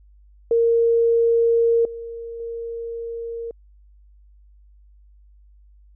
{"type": "tone with level steps", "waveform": "sine", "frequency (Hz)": 463.4, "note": "A#4", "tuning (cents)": -10, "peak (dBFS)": [-14, -30, -27], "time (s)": [0.51, 3.51], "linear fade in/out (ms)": 2, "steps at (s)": [1.85, 2.4], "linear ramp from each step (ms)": 2, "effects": ["added 50 Hz sine -48 dBFS peak until 5.95 s"]}